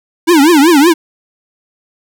square tone with vibrato, 311.1 Hz, D#4, in tune, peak -5 dBFS, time 0.27-0.94 s, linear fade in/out 20 ms, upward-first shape triangle, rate 5.3 Hz, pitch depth 270 cents each way, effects none

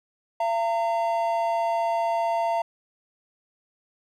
triangle tone pair together, 680 / 915.4 Hz, F5 / A#5, -46 / -32 cents, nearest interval perfect fourth, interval 514 cents, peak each -22 / -24 dBFS, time 0.4-2.62 s, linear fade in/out 5 ms, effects none

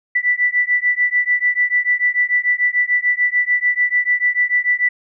sine beating tone pair, 1969 / 1975.8 Hz, B6 / B6, -6 / 0 cents, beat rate 6.8 Hz, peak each -17 dBFS, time 0.15-4.89 s, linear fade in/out 10 ms, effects none

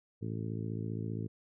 harmonic tone, 55.1 Hz, A1, 3 cents sharp, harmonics 2 / 3 / 4 / 5 / 6 / 7 / 8, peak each -37 / -41 / -43 / -45 / -47 / -48 / -49 dBFS, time 0.21-1.28 s, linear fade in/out 20 ms, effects none

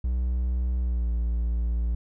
triangle tone with pitch glide, 61.74 to 57.94 Hz, B1 to A#1, 0 to -10 cents, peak -21 dBFS, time 0.04-1.95 s, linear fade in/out 5 ms, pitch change -110 cents, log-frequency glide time 0.8-1.1 s, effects none

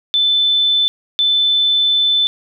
sine tone pair in turn, 3520 / 3520 Hz, A7 / A7, 0 / 0 cents, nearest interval unison, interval 0 cents, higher neither, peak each -11 dBFS, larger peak neither, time 0.14-0.88 / 1.19-2.27 s, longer second, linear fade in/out 0 ms, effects none

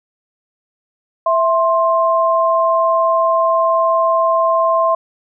sine tone pair together, 659.3 / 1053.5 Hz, E5 / C6, 0 / +12 cents, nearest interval minor sixth, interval 812 cents, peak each -14 dBFS, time 1.26-4.95 s, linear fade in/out 5 ms, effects none

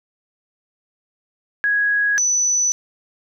sine tone pair in turn, 1661.2 / 5975 Hz, G#6 / F#8, 0 / +16 cents, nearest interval octave + minor seventh, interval 2216 cents, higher second, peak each -15 dBFS, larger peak neither, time 1.64-2.18 / 2.18-2.72 s, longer neither, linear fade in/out 0 ms, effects none

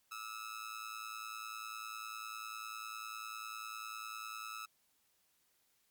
sawtooth tone with amplitude modulation, 1300 Hz, E6, 24 cents flat, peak -36 dBFS, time 0.11-4.66 s, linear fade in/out 10 ms, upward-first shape sine, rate 110 Hz, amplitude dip 80%, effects white hiss -75 dBFS RMS until 5.9 s + MP3 96 kbps

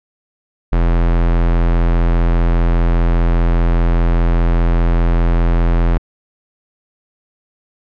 square tone, 42.48 Hz, F1, 47 cents flat, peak -11 dBFS, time 0.72-5.98 s, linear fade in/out 10 ms, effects low-pass 2000 Hz 12 dB/octave

